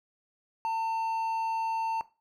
triangle tone, 900 Hz, A5, 39 cents sharp, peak -25 dBFS, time 0.65-2.01 s, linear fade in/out 0 ms, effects noise-tail reverb RT60 0.3 s tail -17 dB re dry

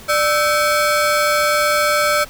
30% pulse ring-modulated tone, 953 Hz, A#5, 38 cents sharp, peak -8 dBFS, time 0.08-2.25 s, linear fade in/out 20 ms, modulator 359 Hz, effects pink hiss -39 dBFS RMS until 2.29 s

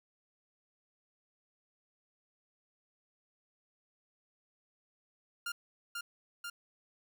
sawtooth tone with echo, 1400 Hz, F6, 4 cents sharp, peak -32 dBFS, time 5.46-5.52 s, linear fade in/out 5 ms, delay 490 ms, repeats 2, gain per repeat -2 dB, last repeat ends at 6.5 s, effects none

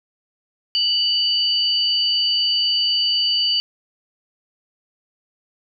sine tone pair together, 2960 / 4608 Hz, F#7 / D8, 0 / -34 cents, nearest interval minor sixth, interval 766 cents, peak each -19 dBFS, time 0.75-3.6 s, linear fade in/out 0 ms, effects none

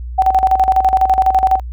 sine tone with tremolo, 760 Hz, F#5, 46 cents sharp, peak -7 dBFS, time 0.18-1.6 s, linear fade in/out 10 ms, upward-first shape square, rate 12 Hz, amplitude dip 70%, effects added 60 Hz sine -23 dBFS peak until 1.72 s

